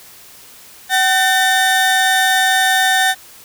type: tone pair together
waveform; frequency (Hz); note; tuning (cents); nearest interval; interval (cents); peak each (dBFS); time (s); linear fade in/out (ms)
30% pulse; 759 / 1802.1; F#5 / A6; +44 / +41; octave + minor third; 1497; -12; 0.89-3.15; 50
effects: white hiss -41 dBFS RMS until 3.44 s